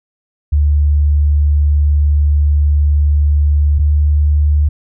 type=tone pair in turn; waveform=sine; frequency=73.42 / 74.1 Hz; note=D2 / D2; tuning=0 / +16 cents; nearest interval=unison; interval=16 cents; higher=second; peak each=-8 dBFS; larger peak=neither; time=0.52-3.79 / 3.79-4.69 s; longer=first; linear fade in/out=10 ms; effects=none